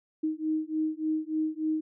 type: beating tone pair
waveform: sine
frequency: 311.1 / 314.5 Hz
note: D#4 / D#4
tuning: 0 / +19 cents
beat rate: 3.4 Hz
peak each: -30 dBFS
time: 0.23-1.81 s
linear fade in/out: 10 ms
effects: none